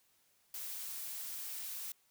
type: noise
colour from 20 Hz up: blue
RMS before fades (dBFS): -43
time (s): 0.54-1.92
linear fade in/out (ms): 2
effects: white hiss -72 dBFS RMS until 2.1 s